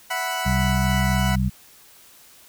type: chord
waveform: 20% pulse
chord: E suspended second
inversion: none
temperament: equal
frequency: 659.3 / 740 / 987.8 Hz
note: E5 / F#5 / B5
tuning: 0 / 0 / 0 cents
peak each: -27 / -22 / -23 dBFS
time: 0.1-1.36 s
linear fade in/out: 10 ms
type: harmonic tone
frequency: 64.2 Hz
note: C2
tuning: 32 cents flat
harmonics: 1 / 2 / 3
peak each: -23 / -23 / -23 dBFS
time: 0.45-1.5 s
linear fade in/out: 20 ms
effects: white hiss -50 dBFS RMS until 2.48 s